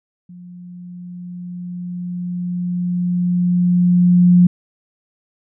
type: tone with level ramp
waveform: sine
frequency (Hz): 177.6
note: F3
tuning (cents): +29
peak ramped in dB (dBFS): -35 to -6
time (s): 0.29-4.47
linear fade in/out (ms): 5
effects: none